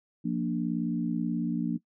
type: chord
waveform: sine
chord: Bb major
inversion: second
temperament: equal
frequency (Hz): 174.61 / 233.1 / 293.7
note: F3 / Bb3 / D4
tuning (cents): 0 / 0 / 0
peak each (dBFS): -31 / -30 / -32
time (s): 0.24-1.78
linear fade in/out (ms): 20
effects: noise-tail reverb RT60 0.1 s tail -21 dB re dry